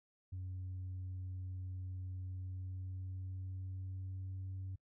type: tone with pitch glide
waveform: sine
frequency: 92.5 to 94.61 Hz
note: F#2 to F#2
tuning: 0 to +39 cents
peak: -39 dBFS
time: 0.32-4.76 s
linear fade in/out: 10 ms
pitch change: +39 cents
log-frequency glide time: 2.21-4.56 s
effects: noise-tail reverb RT60 0.1 s tail -26 dB re dry + tanh soft clip ceiling -39 dBFS